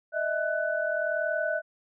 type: tone cluster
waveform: sine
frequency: 612 / 653 / 1493 Hz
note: D#5 / E5 / F#6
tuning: -29 / -17 / +15 cents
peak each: -30 dBFS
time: 0.12-1.62 s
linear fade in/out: 50 ms
effects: none